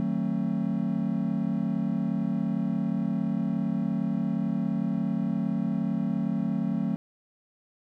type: chord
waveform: triangle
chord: D# diminished seventh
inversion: none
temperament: just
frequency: 155.56 / 186.68 / 224 / 268.8 Hz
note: D#3 / F#3 / A3 / C4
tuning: 0 / +16 / +31 / +47 cents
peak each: -32 / -27 / -27 / -31 dBFS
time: 0-6.96 s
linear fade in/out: 0 ms
effects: none